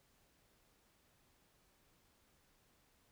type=silence; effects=pink hiss -73 dBFS RMS until 3.11 s